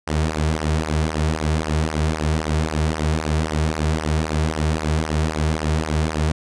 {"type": "tone with flanger", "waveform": "sawtooth", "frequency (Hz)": 77.78, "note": "D#2", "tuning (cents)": 0, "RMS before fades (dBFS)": -21, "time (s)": [0.07, 6.32], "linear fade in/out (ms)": 5, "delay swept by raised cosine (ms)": [0.26, 3.96], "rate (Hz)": 3.8, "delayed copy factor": -0.75, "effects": ["resampled to 22050 Hz"]}